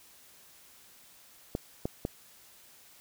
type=clicks; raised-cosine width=2 ms; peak=-17 dBFS; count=3; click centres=1.551 / 1.855 / 2.051 s; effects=white hiss -57 dBFS RMS until 3 s